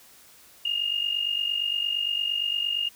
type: tone with amplitude modulation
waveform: sine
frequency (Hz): 2835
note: F7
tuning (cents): +25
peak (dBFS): -21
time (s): 0.65-2.89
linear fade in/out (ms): 5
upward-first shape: sine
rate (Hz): 48.7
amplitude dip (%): 70
effects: white hiss -53 dBFS RMS until 2.95 s